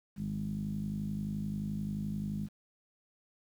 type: tone with low-pass filter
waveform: 10% pulse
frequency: 51.5 Hz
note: G#1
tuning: 14 cents flat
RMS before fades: -36 dBFS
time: 0.16-2.49 s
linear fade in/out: 50 ms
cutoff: 190 Hz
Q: 7.4
effects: 10-bit